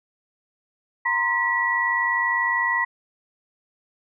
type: tone cluster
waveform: sine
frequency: 934 / 1034 / 1941 Hz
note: A#5 / C6 / B6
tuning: +3 / -21 / -31 cents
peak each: -27 / -26 / -21 dBFS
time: 1.05-2.85 s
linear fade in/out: 10 ms
effects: none